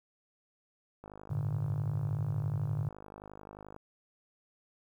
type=click train; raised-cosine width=1 ms; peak=-33 dBFS; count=141; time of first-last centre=1.04-3.764 s; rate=51.4 Hz
type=chord; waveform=sine; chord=G suspended second; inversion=none; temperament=equal; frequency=98 / 110 / 146.83 Hz; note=G2 / A2 / D3; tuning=0 / 0 / 0 cents; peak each=-39 / -34 / -33 dBFS; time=1.3-2.89 s; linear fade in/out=10 ms
effects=11-bit